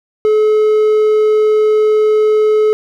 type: tone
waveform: triangle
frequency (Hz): 428.9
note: A4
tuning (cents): -44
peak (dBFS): -6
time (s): 0.25-2.73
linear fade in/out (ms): 0
effects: none